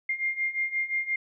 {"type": "beating tone pair", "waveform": "sine", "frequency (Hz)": [2111, 2116.7], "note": ["C7", "C7"], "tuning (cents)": [15, 19], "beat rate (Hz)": 5.7, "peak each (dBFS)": [-31, -28], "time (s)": [0.09, 1.16], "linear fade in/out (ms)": 5, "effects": []}